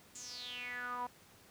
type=tone with band-pass filter sweep; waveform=sawtooth; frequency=246.4 Hz; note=B3; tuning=4 cents flat; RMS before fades=-43 dBFS; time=0.15-1.07 s; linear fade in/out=5 ms; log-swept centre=7400 to 880 Hz; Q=7.8; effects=pink hiss -61 dBFS RMS until 1.5 s + high-pass 80 Hz 12 dB/octave